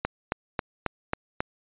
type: click train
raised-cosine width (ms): 0.5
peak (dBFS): -10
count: 6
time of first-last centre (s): 0.05-1.405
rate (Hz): 3.69
effects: resampled to 8000 Hz